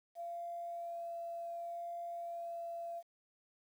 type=tone with vibrato; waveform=sine; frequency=684 Hz; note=F5; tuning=36 cents flat; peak=-40 dBFS; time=0.15-3.03 s; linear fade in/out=50 ms; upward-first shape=sine; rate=0.69 Hz; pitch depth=11 cents each way; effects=11-bit